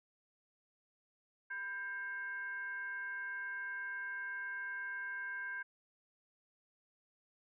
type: tone with frequency modulation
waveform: sine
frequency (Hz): 1582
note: G6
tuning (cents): +15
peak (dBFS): -39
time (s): 1.5-5.63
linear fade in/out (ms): 10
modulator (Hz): 585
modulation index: 0.44
effects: none